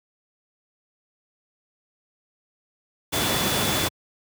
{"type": "tone in noise", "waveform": "sine", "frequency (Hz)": 3458, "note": "A7", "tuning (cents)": -31, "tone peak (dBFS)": -30, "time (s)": [3.12, 3.89], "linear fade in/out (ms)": 20, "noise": "pink", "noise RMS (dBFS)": -23, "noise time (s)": [3.12, 3.89], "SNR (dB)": -10, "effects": ["high-pass 100 Hz 12 dB/octave"]}